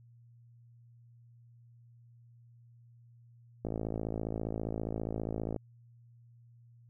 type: click train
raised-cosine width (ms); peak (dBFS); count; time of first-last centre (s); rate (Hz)
2; -22; 106; 3.65-5.563; 54.9
effects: added 118 Hz sine -56 dBFS peak until 6.89 s